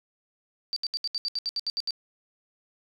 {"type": "tone bursts", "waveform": "sine", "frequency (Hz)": 4647, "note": "D8", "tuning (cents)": -19, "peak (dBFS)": -26, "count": 12, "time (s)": [0.73, 1.907], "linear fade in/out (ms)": 0, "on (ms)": 33, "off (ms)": 71, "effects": []}